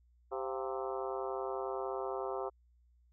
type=harmonic tone with a mistuned harmonic; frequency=130.81 Hz; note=C3; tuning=in tune; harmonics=3 / 4 / 5 / 6 / 7 / 8 / 9 / 10; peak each=-39 / -41 / -43 / -45 / -46 / -47 / -48 / -49 dBFS; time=0.31-2.5 s; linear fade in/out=20 ms; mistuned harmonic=5; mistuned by=+89 cents; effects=added 60 Hz sine -64 dBFS peak until 3.12 s